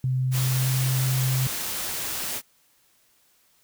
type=tone with pitch glide; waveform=sine; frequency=129.1 to 130.15 Hz; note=C3 to C3; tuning=-23 to -9 cents; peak=-21 dBFS; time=0.04-1.47 s; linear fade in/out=2 ms; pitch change=+14 cents; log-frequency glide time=0.5-0.69 s
type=noise; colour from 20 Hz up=white; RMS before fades=-30 dBFS; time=0.31-2.42 s; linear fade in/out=50 ms
effects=white hiss -63 dBFS RMS until 3.63 s